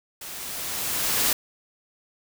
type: noise with level ramp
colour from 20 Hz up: white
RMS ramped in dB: -38 to -21 dBFS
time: 0.21-1.33 s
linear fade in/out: 5 ms
effects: none